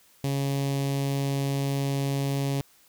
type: tone with notch filter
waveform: sawtooth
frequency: 138.59 Hz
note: C#3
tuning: in tune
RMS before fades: -27 dBFS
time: 0.24-2.61 s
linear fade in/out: 0 ms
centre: 1400 Hz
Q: 0.94
effects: white hiss -59 dBFS RMS until 2.88 s